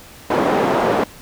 white band-pass noise, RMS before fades -17 dBFS, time 0.3-1.04 s, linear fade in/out 5 ms, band 230 to 700 Hz, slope 12 dB/octave, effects pink hiss -41 dBFS RMS until 1.21 s

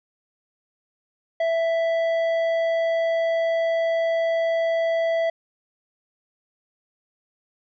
sine tone with tanh clipping, 661 Hz, E5, 5 cents sharp, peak -21 dBFS, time 1.4-5.3 s, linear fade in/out 5 ms, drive 9 dB, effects none

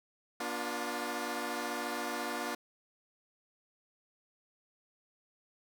10% pulse tone cluster, 240.2 / 291.9 / 353.1 Hz, B3 / D4 / F4, -48 / -10 / +19 cents, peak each -31 dBFS, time 0.4-2.55 s, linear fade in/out 5 ms, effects none

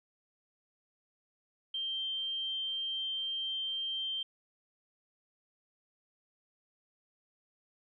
sine tone, 3149 Hz, G7, 7 cents sharp, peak -33 dBFS, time 1.74-4.23 s, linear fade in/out 5 ms, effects none

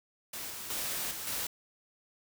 white noise with level steps, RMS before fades -40 / -42 / -35 / -40 / -35 dBFS, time 0.33-1.47 s, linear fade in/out 5 ms, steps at 0.5 / 0.7 / 1.11 / 1.27 s, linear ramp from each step 2 ms, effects none

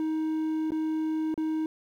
triangle tone with dropouts, 314.7 Hz, D#4, 20 cents sharp, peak -24 dBFS, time 0-1.66 s, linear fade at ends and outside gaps 1 ms, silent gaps 0.706-0.719 / 1.342-1.377 s, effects 10-bit

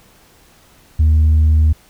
sine tone, 77.78 Hz, D#2, in tune, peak -6 dBFS, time 0.99-1.73 s, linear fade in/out 10 ms, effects tanh soft clip ceiling -7 dBFS + pink hiss -49 dBFS RMS until 1.89 s

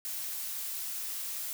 blue noise, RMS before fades -37 dBFS, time 0.05-1.53 s, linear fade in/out 0 ms, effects none

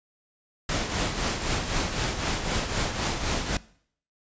pink noise with tremolo, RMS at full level -25 dBFS, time 0.69-3.57 s, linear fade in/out 2 ms, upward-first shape triangle, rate 3.9 Hz, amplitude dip 60%, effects noise-tail reverb RT60 0.6 s tail -21 dB re dry + resampled to 16000 Hz

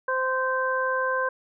harmonic tone, 519 Hz, C5, 14 cents flat, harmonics 1 / 2 / 3, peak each -27 / -27 / -27 dBFS, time 0.08-1.29 s, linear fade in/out 5 ms, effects none

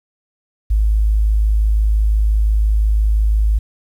sine tone, 52.9 Hz, G#1, 33 cents sharp, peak -11 dBFS, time 0.7-3.59 s, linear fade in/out 10 ms, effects 8-bit

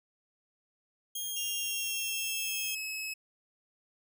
10% pulse tone, 3241 Hz, G#7, 43 cents flat, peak -26 dBFS, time 1.15-2.75 s, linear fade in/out 5 ms
sawtooth tone with pitch glide, 2794 to 2577 Hz, F7 to E7, 0 to -40 cents, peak -32 dBFS, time 1.36-3.14 s, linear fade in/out 10 ms, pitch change -140 cents, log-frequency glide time 1.55-2.76 s
effects none

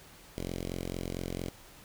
5% pulse tone with notch filter, 44.42 Hz, F1, 30 cents sharp, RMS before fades -37 dBFS, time 0.38-1.49 s, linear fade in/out 0 ms, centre 1300 Hz, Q 0.84, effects pink hiss -54 dBFS RMS until 1.84 s

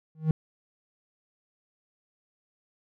triangle tone with exponential growth, 157.3 Hz, D#3, 19 cents sharp, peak -14 dBFS, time 0.15-0.31 s, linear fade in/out 2 ms, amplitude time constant 34 ms, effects none

